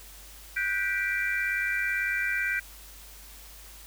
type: chord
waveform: sine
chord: G major seventh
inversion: third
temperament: just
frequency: 1470 / 1568 / 1960 / 2352 Hz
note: F#6 / G6 / B6 / D7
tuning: -12 / 0 / -14 / +2 cents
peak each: -34 / -30 / -31 / -31 dBFS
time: 0.56-2.6 s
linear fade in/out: 10 ms
effects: added 50 Hz sine -49 dBFS peak until 3.86 s + white hiss -49 dBFS RMS until 3.86 s